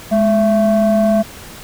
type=tone pair together; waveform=sine; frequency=210 / 666.7 Hz; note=G#3 / E5; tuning=+19 / +19 cents; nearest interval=octave + minor sixth; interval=2000 cents; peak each=-11 dBFS; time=0.11-1.23 s; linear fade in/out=20 ms; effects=tanh soft clip ceiling -7 dBFS + pink hiss -35 dBFS RMS until 1.63 s